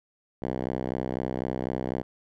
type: tone with band-pass filter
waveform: 5% pulse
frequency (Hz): 64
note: C2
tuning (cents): -38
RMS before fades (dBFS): -31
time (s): 0.42-2.03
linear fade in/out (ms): 5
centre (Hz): 260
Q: 0.5
effects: none